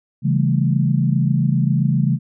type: chord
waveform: sine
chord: A dominant seventh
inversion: first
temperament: just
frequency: 137.5 / 165 / 198 / 220 Hz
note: C#3 / E3 / G3 / A3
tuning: -14 / +2 / +18 / 0 cents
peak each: -17 / -19 / -23 / -23 dBFS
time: 0.22-2.19 s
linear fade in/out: 50 ms
effects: none